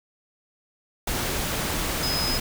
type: tone in noise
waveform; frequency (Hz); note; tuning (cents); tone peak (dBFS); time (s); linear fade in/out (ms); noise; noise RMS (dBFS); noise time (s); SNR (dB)
sine; 5060; D#8; +28; -26; 2.03-2.38; 5; pink; -27; 1.07-2.4; -2
effects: none